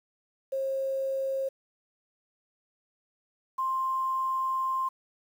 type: tone pair in turn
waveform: sine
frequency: 537 / 1051.9 Hz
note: C5 / C6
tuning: +45 / +9 cents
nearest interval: octave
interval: 1164 cents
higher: second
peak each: -27 / -26 dBFS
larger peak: second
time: 0.52-1.49 / 3.58-4.89 s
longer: second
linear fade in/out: 10 ms
effects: 9-bit